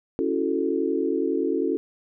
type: chord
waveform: sine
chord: F# minor seventh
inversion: second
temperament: equal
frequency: 277.2 / 329.6 / 370 / 440 Hz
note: C#4 / E4 / F#4 / A4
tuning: 0 / 0 / 0 / 0 cents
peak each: -27 dBFS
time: 0.19-1.77 s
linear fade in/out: 0 ms
effects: none